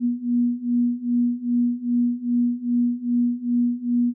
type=beating tone pair; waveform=sine; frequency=240 / 242.5 Hz; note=B3 / B3; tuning=-49 / -31 cents; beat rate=2.5 Hz; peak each=-23 / -21 dBFS; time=0-4.14 s; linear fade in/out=50 ms; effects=none